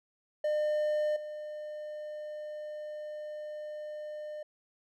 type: tone with level steps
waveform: triangle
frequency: 604 Hz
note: D5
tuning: 48 cents sharp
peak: -25 / -36 dBFS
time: 0.44-4.43 s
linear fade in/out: 5 ms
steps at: 1.16 s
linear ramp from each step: 5 ms
effects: none